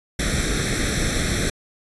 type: noise with comb filter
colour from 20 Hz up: pink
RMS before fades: -22 dBFS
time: 0.19-1.5 s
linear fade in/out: 5 ms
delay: 0.52 ms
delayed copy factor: +0.85
effects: resampled to 24000 Hz